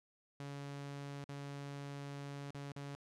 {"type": "tone with dropouts", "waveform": "sawtooth", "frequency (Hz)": 141.4, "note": "C#3", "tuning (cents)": 35, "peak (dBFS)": -40, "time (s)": [0.4, 2.95], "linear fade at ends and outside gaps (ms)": 0, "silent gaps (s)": [[1.242, 1.29], [2.506, 2.547], [2.72, 2.763]], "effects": ["low-pass 8000 Hz 12 dB/octave"]}